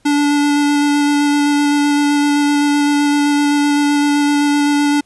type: tone with vibrato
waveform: square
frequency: 290 Hz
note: D4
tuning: 22 cents flat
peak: -12 dBFS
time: 0.05-5.01 s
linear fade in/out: 10 ms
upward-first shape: square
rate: 7.8 Hz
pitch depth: 8 cents each way
effects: pink hiss -56 dBFS RMS until 5.05 s + resampled to 24000 Hz